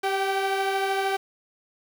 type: tone pair together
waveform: sawtooth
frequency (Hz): 392 / 771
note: G4 / G5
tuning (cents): 0 / -29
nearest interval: octave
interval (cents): 1171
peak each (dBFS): -22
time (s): 0.03-1.17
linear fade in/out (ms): 10
effects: low-pass 4000 Hz 12 dB/octave + 7-bit